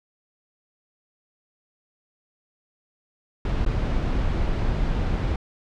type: noise with dropouts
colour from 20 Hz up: brown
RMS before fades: -23 dBFS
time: 3.45-5.36 s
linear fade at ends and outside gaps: 2 ms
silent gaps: 3.651-3.662 s
effects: low-pass 4000 Hz 12 dB/octave